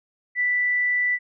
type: tone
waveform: sine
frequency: 1975.5 Hz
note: B6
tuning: in tune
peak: -19 dBFS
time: 0.35-1.19 s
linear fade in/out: 50 ms
effects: none